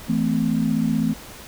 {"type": "chord", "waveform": "sine", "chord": "A minor", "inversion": "second", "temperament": "equal with one note detuned", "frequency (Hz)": [164.81, 220, 256.2], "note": ["E3", "A3", "C4"], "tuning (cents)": [0, 0, -36], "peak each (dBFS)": [-24, -21, -23], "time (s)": [0.08, 1.14], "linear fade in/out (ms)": 20, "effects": ["pink hiss -40 dBFS RMS until 1.47 s"]}